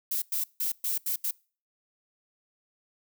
violet noise bursts at uneven times, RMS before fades -29 dBFS, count 6, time 0.11-0.22 / 0.32-0.44 / 0.6-0.72 / 0.84-0.98 / 1.06-1.16 / 1.24-1.31 s, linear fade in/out 5 ms, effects noise-tail reverb RT60 0.4 s tail -25 dB re dry

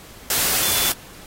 sine tone in noise, 3493 Hz, A7, 13 cents flat, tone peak -27 dBFS, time 0.63-0.89 s, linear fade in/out 2 ms, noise white, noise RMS -20 dBFS, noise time 0.3-0.92 s, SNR -10 dB, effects pink hiss -43 dBFS RMS until 1.26 s + AAC 48 kbps

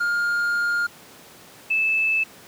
triangle / sine tone pair in turn, 1412 / 2623 Hz, F6 / E7, +19 / -9 cents, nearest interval major seventh, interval 1072 cents, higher second, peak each -18 / -18 dBFS, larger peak neither, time 0-0.87 / 1.7-2.24 s, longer first, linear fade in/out 10 ms, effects pink hiss -46 dBFS RMS until 2.47 s + high-pass 150 Hz 12 dB/octave

